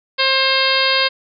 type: harmonic tone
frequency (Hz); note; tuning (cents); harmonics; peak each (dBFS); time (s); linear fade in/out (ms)
532; C5; +29; 1 / 2 / 3 / 4 / 5 / 6 / 7 / 8 / 9; -22 / -22 / -22 / -22 / -22 / -22 / -22 / -22 / -22; 0.18-1.09; 20
effects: none